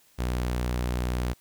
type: tone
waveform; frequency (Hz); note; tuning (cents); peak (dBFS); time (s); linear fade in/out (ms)
sawtooth; 61.2; B1; -15; -22; 0.18-1.34; 20
effects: white hiss -61 dBFS RMS until 1.4 s